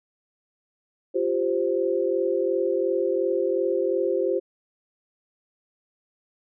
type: chord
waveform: sine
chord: F suspended second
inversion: none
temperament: equal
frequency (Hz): 349.2 / 392 / 523.3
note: F4 / G4 / C5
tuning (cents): 0 / 0 / 0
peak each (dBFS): -26 / -25 / -25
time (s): 1.14-4.4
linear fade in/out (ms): 20
effects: none